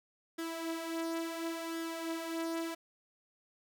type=tone with flanger; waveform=sawtooth; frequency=329.6 Hz; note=E4; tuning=in tune; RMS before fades=-38 dBFS; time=0.38-2.75 s; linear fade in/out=10 ms; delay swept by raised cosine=0.58 to 6.28 ms; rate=0.71 Hz; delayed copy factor=+0.55; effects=none